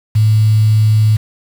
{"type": "tone with quantisation", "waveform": "sine", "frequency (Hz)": 108.2, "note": "A2", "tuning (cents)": -29, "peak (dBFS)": -7, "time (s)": [0.15, 1.17], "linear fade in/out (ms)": 10, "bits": 5, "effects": []}